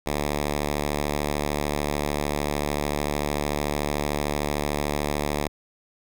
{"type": "tone", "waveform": "5% pulse", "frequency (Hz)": 73.42, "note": "D2", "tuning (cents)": 0, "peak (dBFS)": -13, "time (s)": [0.06, 5.48], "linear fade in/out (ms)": 5, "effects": []}